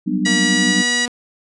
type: chord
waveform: sine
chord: G major seventh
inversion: third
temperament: equal with one note detuned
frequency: 185 / 196 / 246.9 / 300.7 Hz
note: F#3 / G3 / B3 / D4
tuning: 0 / 0 / 0 / +41 cents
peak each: -22 dBFS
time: 0.06-0.83 s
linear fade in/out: 20 ms
type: harmonic tone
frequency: 966 Hz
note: B5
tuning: 39 cents flat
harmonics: 2 / 3 / 4 / 5 / 6 / 7 / 8 / 9 / 10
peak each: -18 / -25 / -24 / -26 / -28 / -29 / -30 / -35 / -37 dBFS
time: 0.25-1.06 s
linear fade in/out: 10 ms
type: tone with pitch glide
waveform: sawtooth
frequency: 233.1 to 243.4 Hz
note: A#3 to B3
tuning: 0 to -25 cents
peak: -21 dBFS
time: 0.26-1.08 s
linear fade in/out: 0 ms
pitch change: +75 cents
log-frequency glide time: 0.38-0.83 s
effects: resampled to 24000 Hz